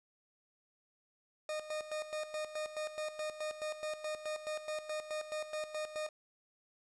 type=tone with tremolo; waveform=40% pulse; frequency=614 Hz; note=D#5; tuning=23 cents flat; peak=-35 dBFS; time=1.49-6.09 s; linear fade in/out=2 ms; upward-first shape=square; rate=4.7 Hz; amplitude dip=70%; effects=resampled to 22050 Hz + 11-bit